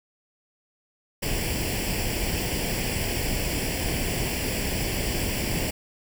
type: noise with comb filter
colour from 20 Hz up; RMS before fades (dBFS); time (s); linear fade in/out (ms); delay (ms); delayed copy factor
pink; -27; 1.22-5.71; 10; 0.39; +0.75
effects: none